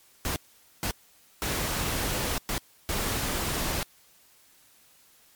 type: noise bursts at uneven times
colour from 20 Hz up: pink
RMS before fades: -29 dBFS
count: 5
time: 0.25-0.36 / 0.83-0.91 / 1.42-2.38 / 2.49-2.58 / 2.89-3.83 s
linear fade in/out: 0 ms
effects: white hiss -59 dBFS RMS until 5.35 s + MP3 96 kbps